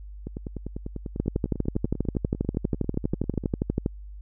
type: two click trains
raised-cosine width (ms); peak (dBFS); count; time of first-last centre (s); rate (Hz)
3; -20 / -11; 33 / 34; 0.27-3.438 / 1.2-3.861; 10.1 / 12.4
effects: added 50 Hz sine -38 dBFS peak until 4.21 s